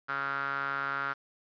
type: tone with band-pass filter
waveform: sawtooth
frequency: 138.59 Hz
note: C#3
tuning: in tune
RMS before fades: -33 dBFS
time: 0.08-1.14 s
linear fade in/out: 20 ms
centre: 1400 Hz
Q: 7.1
effects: resampled to 11025 Hz + 9-bit